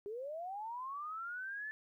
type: linear sweep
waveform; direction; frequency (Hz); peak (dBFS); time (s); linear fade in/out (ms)
sine; up; 394.1 to 1760; -40; 0.06-1.71; 0
effects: 13-bit